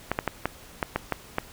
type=clicks; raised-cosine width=0.5 ms; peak=-9 dBFS; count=8; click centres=0.116 / 0.189 / 0.277 / 0.456 / 0.828 / 0.96 / 1.123 / 1.384 s; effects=pink hiss -48 dBFS RMS until 1.52 s